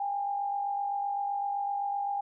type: tone pair together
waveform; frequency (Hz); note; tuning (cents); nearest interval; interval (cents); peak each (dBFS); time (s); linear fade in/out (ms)
sine; 804 / 851.8; G5 / G#5; +44 / +44; minor second; 100; -29 / -39; 0-2.21; 5
effects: none